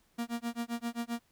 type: tone with tremolo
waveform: 45% pulse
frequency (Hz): 235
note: A#3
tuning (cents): +14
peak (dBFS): -31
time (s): 0.18-1.2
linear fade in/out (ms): 10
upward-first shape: sine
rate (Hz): 7.6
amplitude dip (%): 100
effects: pink hiss -70 dBFS RMS until 1.31 s